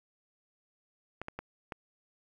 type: clicks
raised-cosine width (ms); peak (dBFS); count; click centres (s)
0.5; -23; 4; 1.216 / 1.284 / 1.39 / 1.722
effects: 10-bit